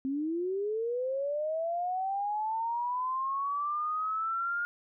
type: linear sweep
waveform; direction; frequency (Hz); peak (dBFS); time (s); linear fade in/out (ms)
sine; up; 260.8 to 1423; -29; 0.05-4.65; 0
effects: none